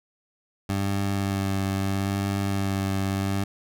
20% pulse tone with vibrato, 98 Hz, G2, in tune, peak -19 dBFS, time 0.69-3.44 s, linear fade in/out 5 ms, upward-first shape sine, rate 0.77 Hz, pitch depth 19 cents each way, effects none

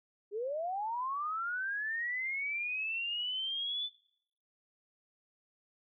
sine linear sweep, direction up, 392 to 3520 Hz, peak -33 dBFS, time 0.31-3.9 s, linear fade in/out 50 ms, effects noise-tail reverb RT60 0.7 s tail -22 dB re dry

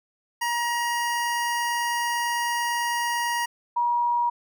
25% pulse / sine tone pair in turn, 949 / 956.2 Hz, A#5 / A#5, +31 / +44 cents, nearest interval unison, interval 13 cents, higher second, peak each -20 dBFS, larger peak neither, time 0.41-3.46 / 3.76-4.3 s, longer first, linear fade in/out 10 ms, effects none

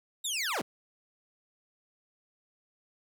20% pulse linear sweep, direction down, 3833 to 109.5 Hz, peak -25 dBFS, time 0.24-0.62 s, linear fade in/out 10 ms, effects none

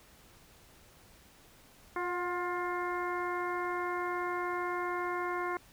harmonic tone with a mistuned harmonic, 353.5 Hz, F4, 21 cents sharp, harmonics 1 / 2 / 3 / 4 / 5 / 6, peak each -36 / -40 / -36 / -41 / -44 / -44 dBFS, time 1.96-5.57 s, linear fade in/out 2 ms, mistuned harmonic 2, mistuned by +32 cents, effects pink hiss -59 dBFS RMS until 5.72 s

